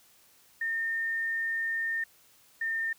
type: tone pair in turn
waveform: sine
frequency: 1820 / 1811.9 Hz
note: A#6 / A#6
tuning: -42 / -50 cents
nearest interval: unison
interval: 8 cents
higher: first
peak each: -28 dBFS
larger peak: neither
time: 0.61-2.04 / 2.61-2.93 s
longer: first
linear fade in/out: 5 ms
effects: white hiss -61 dBFS RMS until 2.98 s